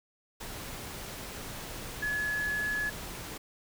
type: tone in noise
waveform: sine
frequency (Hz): 1700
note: G#6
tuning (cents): +40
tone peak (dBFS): -29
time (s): 2.02-2.9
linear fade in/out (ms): 10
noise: pink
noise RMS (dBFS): -41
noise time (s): 0.4-3.38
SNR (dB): +9
effects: none